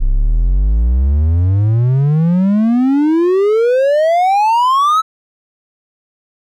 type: exponential sweep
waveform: triangle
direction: up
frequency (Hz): 30.87 to 1318.5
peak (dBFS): -7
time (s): 0-5.02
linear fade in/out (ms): 20
effects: none